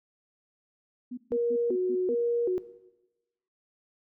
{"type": "tone bursts", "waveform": "sine", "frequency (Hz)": 247.6, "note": "B3", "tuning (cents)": 5, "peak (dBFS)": -34, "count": 6, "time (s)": [1.11, 2.15], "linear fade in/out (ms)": 10, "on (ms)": 65, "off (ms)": 130}
{"type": "tone with vibrato", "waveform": "sine", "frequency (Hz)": 416.6, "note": "G#4", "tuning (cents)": 5, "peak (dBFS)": -24, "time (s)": [1.32, 2.58], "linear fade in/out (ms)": 0, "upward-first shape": "square", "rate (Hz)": 1.3, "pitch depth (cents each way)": 220}
{"effects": ["noise-tail reverb RT60 1.0 s tail -17 dB re dry"]}